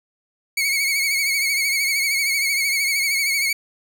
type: tone with vibrato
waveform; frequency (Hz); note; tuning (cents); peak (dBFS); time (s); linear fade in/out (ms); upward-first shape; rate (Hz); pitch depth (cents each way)
sawtooth; 2217; C#7; 0; -15; 0.57-3.53; 5; triangle; 13; 72
effects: none